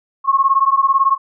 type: beating tone pair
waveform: sine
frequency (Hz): 1079 / 1097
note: C#6 / C#6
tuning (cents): -47 / -18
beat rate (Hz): 18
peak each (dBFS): -14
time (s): 0.24-1.18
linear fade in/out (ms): 50
effects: none